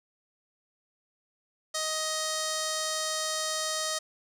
5% pulse tone with notch filter, 627 Hz, D#5, 13 cents sharp, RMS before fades -31 dBFS, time 1.74-3.99 s, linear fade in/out 10 ms, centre 2600 Hz, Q 1.9, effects resampled to 32000 Hz

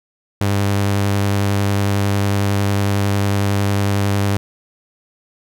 sawtooth tone with vibrato, 100 Hz, G2, 35 cents sharp, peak -11 dBFS, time 0.41-4.37 s, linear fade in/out 0 ms, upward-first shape triangle, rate 11 Hz, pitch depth 20 cents each way, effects none

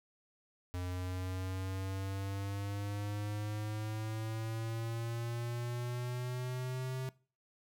square exponential sweep, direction up, 89.5 to 130.81 Hz, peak -37 dBFS, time 0.74-7.09 s, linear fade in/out 0 ms, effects noise-tail reverb RT60 0.4 s tail -22 dB re dry

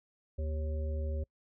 harmonic tone with a mistuned harmonic, 78.2 Hz, D#2, 9 cents sharp, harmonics 1 / 3 / 5 / 7, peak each -32 / -48 / -47 / -44 dBFS, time 0.38-1.24 s, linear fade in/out 10 ms, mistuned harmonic 1, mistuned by -94 cents, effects noise-tail reverb RT60 0.1 s tail -26 dB re dry

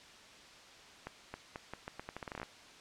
accelerating click train, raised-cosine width 0.5 ms, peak -26 dBFS, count 16, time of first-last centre 1.07-2.431 s, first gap 270 ms, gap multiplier 0.81, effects white hiss -55 dBFS RMS until 2.8 s + low-pass 5000 Hz 12 dB/octave

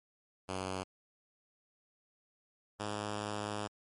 5% pulse tone pair in turn, 94.2 / 104.46 Hz, F#2 / G#2, +32 / +11 cents, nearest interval major second, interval 179 cents, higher second, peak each -25 / -25 dBFS, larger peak neither, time 0.48-0.84 / 2.79-3.68 s, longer second, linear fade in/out 20 ms, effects MP3 48 kbps

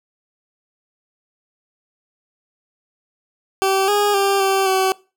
20% pulse tone with pitch steps, 386.1 / 411.7 / 394.8 / 387.5 / 379.7 Hz, G4 / G#4 / G4 / G4 / F#4, -26 / -15 / +12 / -20 / +45 cents, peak -10 dBFS, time 3.62-4.92 s, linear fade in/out 0 ms, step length 260 ms, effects noise-tail reverb RT60 0.3 s tail -22 dB re dry

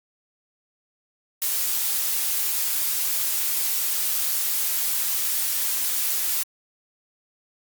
blue noise, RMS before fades -24 dBFS, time 1.42-6.43 s, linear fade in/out 0 ms, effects Opus 48 kbps

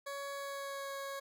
20% pulse tone with pitch glide, 560 to 551.3 Hz, C#5 to C#5, +18 to -10 cents, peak -35 dBFS, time 0.06-1.2 s, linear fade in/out 10 ms, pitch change -28 cents, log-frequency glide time 0.32-0.93 s, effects none

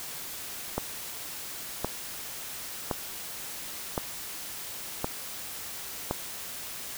click train, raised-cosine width 1 ms, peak -13 dBFS, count 6, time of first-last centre 0.78-6.11 s, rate 0.938 Hz, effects white hiss -39 dBFS RMS until 6.97 s

